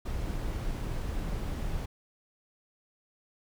brown noise, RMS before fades -33 dBFS, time 0.05-1.86 s, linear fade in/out 10 ms, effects none

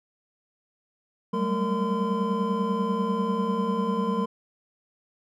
triangle tone cluster, 189.1 / 199.2 / 219.5 / 462.1 / 1024 Hz, F#3 / G3 / A3 / A#4 / C6, +38 / +28 / -4 / -15 / -38 cents, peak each -28 dBFS, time 1.33-4.26 s, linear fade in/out 10 ms, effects none

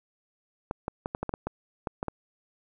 clicks, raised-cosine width 1 ms, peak -16 dBFS, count 11, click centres 0.711 / 0.881 / 1.059 / 1.149 / 1.23 / 1.293 / 1.339 / 1.47 / 1.872 / 2.029 / 2.083 s, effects none

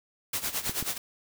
white noise with tremolo, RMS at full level -29 dBFS, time 0.33-0.98 s, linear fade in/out 5 ms, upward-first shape sine, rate 9.3 Hz, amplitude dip 80%
clicks, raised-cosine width 3 ms, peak -22 dBFS, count 2, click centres 0.695 / 0.826 s
effects none

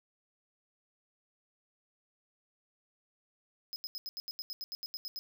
square tone bursts, 5080 Hz, D#8, 35 cents sharp, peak -38 dBFS, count 14, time 3.73-5.19 s, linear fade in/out 0 ms, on 30 ms, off 80 ms, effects none

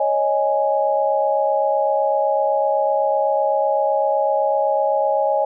sine chord, C# suspended second, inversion none, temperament equal, 554.4 / 622.3 / 830.6 Hz, C#5 / D#5 / G#5, 0 / 0 / 0 cents, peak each -20 dBFS, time 0-5.45 s, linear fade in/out 5 ms, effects none

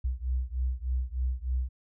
sine beating tone pair, 61.74 / 65.04 Hz, B1 / C2, 0 / -10 cents, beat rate 3.3 Hz, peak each -30 / -31 dBFS, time 0.04-1.69 s, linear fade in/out 10 ms, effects none

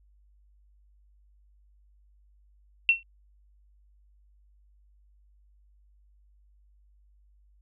sine tone with exponential decay, 2714 Hz, E7, 50 cents sharp, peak -13 dBFS, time 2.89-3.03 s, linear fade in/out 1 ms, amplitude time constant 29 ms, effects added 50 Hz sine -58 dBFS peak until 7.61 s

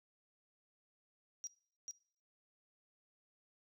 sine tone with echo, 5730 Hz, F8, 44 cents sharp, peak -40 dBFS, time 1.44-1.47 s, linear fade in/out 0 ms, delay 440 ms, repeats 1, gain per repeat -2 dB, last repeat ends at 1.91 s, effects noise-tail reverb RT60 0.5 s tail -21 dB re dry

